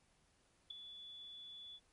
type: tone with ADSR envelope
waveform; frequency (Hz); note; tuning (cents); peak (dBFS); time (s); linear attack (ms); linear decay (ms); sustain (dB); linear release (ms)
sine; 3440; A7; -40; -39; 0.7-1.8; 9; 3; -11; 50
effects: pink hiss -74 dBFS RMS until 1.92 s + MP3 48 kbps